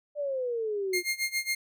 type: exponential sweep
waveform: sine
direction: down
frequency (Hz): 598 to 349.2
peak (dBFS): -28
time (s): 0.15-1.03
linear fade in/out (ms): 50
type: tone with tremolo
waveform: sawtooth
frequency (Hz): 2123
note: C7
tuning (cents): +25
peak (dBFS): -22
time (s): 0.93-1.55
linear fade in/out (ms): 5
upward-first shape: sine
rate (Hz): 7.3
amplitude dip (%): 90
effects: none